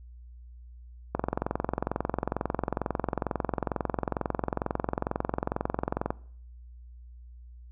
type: click train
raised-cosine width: 1 ms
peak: -13 dBFS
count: 111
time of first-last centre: 1.15-6.105 s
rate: 22.2 Hz
effects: noise-tail reverb RT60 0.6 s tail -23 dB re dry + added 60 Hz sine -45 dBFS peak until 7.71 s